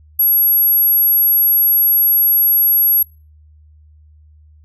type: tone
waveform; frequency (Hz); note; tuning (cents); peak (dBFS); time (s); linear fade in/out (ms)
sine; 11480; F9; +47; -9; 0.19-3.03; 5
effects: noise-tail reverb RT60 0.3 s tail -23 dB re dry + added 76 Hz sine -43 dBFS peak until 4.64 s